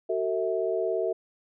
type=tone cluster; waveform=sine; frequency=374.8 / 452.2 / 650 Hz; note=F#4 / A4 / E5; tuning=+22 / +47 / -24 cents; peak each=-29 dBFS; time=0.09-1.13 s; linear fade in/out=10 ms; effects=none